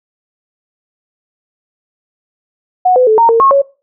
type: tone with pitch steps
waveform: sine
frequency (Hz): 734 / 505 / 435.7 / 923 / 457.8 / 1087 / 556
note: F#5 / B4 / A4 / A#5 / A#4 / C#6 / C#5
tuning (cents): -14 / +39 / -17 / -17 / -31 / -34 / +5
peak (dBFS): -5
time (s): 2.85-3.62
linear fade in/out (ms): 10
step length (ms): 110
effects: noise-tail reverb RT60 0.3 s tail -19 dB re dry